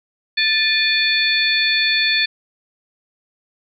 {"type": "harmonic tone with a mistuned harmonic", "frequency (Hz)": 880, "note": "A5", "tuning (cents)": 0, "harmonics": [2, 3, 4, 5], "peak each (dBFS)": [-20, -20, -20, -20], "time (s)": [0.37, 2.26], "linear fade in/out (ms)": 10, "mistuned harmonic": 3, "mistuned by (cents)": -140, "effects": []}